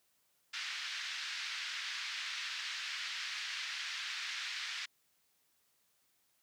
pink band-pass noise, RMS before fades -41 dBFS, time 0.53-4.86 s, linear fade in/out 10 ms, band 1600 to 5200 Hz, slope 24 dB/octave, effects white hiss -75 dBFS RMS until 6.42 s + high-pass 60 Hz 12 dB/octave

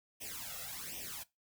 white noise with flanger, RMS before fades -44 dBFS, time 0.2-1.24 s, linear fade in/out 20 ms, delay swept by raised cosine 0.34 to 1.54 ms, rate 1.3 Hz, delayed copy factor +1, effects noise-tail reverb RT60 0.2 s tail -20 dB re dry

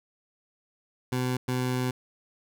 20% pulse tone bursts at uneven times, 126.6 Hz, B2, 43 cents sharp, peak -21 dBFS, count 2, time 1.12-1.37 / 1.48-1.91 s, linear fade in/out 5 ms, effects none

